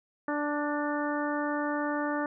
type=harmonic tone with a mistuned harmonic; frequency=293.7 Hz; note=D4; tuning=in tune; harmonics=1 / 2 / 3 / 4 / 5 / 6; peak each=-31 / -34 / -36 / -37 / -38 / -39 dBFS; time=0.28-2.26 s; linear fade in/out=2 ms; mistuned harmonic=6; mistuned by=+18 cents; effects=none